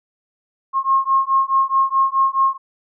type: beating tone pair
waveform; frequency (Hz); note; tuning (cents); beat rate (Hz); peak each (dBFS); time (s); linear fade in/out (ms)
sine; 1074 / 1078.7; C6 / C#6; +45 / -48; 4.7; -17; 0.73-2.58; 50
effects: none